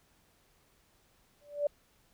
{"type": "tone with exponential growth", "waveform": "sine", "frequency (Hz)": 582, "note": "D5", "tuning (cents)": -16, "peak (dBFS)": -23, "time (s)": [1.41, 1.67], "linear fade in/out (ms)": 5, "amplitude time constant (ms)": 55, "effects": ["pink hiss -68 dBFS RMS until 2.13 s"]}